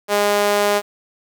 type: tone with high-pass filter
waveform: sawtooth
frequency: 205.1 Hz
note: G#3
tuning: 21 cents flat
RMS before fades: -17 dBFS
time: 0.08-0.82 s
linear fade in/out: 50 ms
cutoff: 530 Hz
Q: 1.7
effects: 7-bit